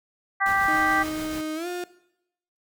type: harmonic tone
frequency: 392 Hz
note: G4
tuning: in tune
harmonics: 2 / 3 / 4 / 5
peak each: -25 / -25 / -25 / -25 dBFS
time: 0.4-1.04 s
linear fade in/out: 20 ms
type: noise with tremolo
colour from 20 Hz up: pink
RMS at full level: -37 dBFS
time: 0.46-1.41 s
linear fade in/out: 0 ms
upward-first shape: triangle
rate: 7 Hz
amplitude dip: 40%
type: tone with pitch glide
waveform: 35% pulse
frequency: 311.1 to 355.3 Hz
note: D#4 to F4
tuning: 0 to +30 cents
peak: -27 dBFS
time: 0.68-1.84 s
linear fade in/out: 2 ms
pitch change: +230 cents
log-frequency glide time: 1.55-1.67 s
effects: noise-tail reverb RT60 0.8 s tail -18 dB re dry